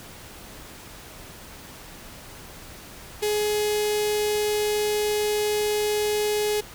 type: tone with notch filter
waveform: sawtooth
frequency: 420 Hz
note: G#4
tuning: 19 cents sharp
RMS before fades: -24 dBFS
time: 3.22-6.61 s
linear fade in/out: 10 ms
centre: 1200 Hz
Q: 0.69
effects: pink hiss -43 dBFS RMS until 6.74 s